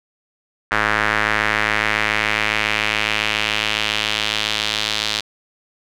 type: tone with band-pass filter sweep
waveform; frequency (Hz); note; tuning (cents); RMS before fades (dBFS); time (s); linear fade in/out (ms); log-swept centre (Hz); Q
square; 53.6; A1; -45; -20; 0.71-5.21; 10; 1600 to 3900; 2.2
effects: none